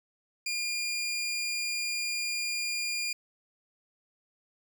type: tone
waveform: 20% pulse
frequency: 2410 Hz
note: D7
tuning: 44 cents sharp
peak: -25 dBFS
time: 0.46-3.13 s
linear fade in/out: 5 ms
effects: none